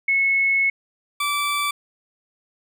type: tone pair in turn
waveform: sine / 20% pulse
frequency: 2192 / 1161.2 Hz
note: C#7 / D6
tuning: -20 / -20 cents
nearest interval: major seventh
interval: 1100 cents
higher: first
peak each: -16 dBFS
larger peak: neither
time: 0.08-0.7 / 1.2-1.71 s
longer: first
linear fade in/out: 5 ms
effects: none